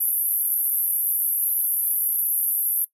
pink band-pass noise, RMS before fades -23 dBFS, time 0-2.85 s, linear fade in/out 10 ms, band 11000 to 13000 Hz, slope 96 dB/octave, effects noise-tail reverb RT60 0.1 s tail -19 dB re dry

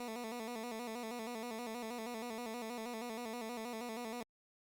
15% pulse tone with vibrato, 232 Hz, A#3, 8 cents flat, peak -35 dBFS, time 0-4.23 s, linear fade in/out 2 ms, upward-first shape square, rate 6.3 Hz, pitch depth 82 cents each way, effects Opus 48 kbps

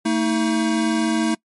square tone pair together, 224.9 / 318.1 Hz, A3 / D#4, +38 / +38 cents, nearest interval tritone, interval 600 cents, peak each -21 dBFS, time 0.05-1.35 s, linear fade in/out 10 ms, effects noise-tail reverb RT60 0.1 s tail -24 dB re dry + MP3 48 kbps

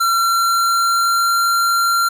square tone with pitch glide, 1362 to 1376.2 Hz, F6 to F6, -44 to -26 cents, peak -14 dBFS, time 0-2.09 s, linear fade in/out 10 ms, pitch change +18 cents, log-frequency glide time 0.11-1.36 s, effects 9-bit

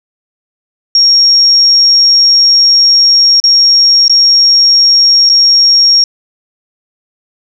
sine tone with dropouts, 5570 Hz, F8, 5 cents flat, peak -3 dBFS, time 0.95-6.04 s, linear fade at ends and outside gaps 2 ms, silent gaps 3.401-3.439 / 4.081-4.096 / 5.292-5.297 s, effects none

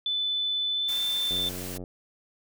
sine tone with pitch glide, 3504 to 3547 Hz, A7 to A7, -8 to +13 cents, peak -25 dBFS, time 0.06-1.49 s, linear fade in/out 2 ms, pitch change +21 cents, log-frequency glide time 0.71-1.01 s
white noise, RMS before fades -39 dBFS, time 0.88-1.78 s, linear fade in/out 10 ms
click train, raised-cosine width 2 ms, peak -26 dBFS, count 49, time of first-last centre 1.31-1.839 s, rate 90.8 Hz
effects none

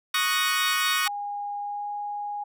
20% pulse chord, D# minor seventh, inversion third, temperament equal, 1108.7 / 1244.5 / 1480 / 1864.7 Hz, C#6 / D#6 / F#6 / A#6, 0 / 0 / 0 / 0 cents, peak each -23 dBFS, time 0.14-1.08 s, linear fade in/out 5 ms
sine tone with pitch glide, 817 to 823.6 Hz, G#5 to G#5, -29 to -15 cents, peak -29 dBFS, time 1.06-2.44 s, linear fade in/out 10 ms, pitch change +14 cents, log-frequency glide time 1.6-1.89 s
effects none

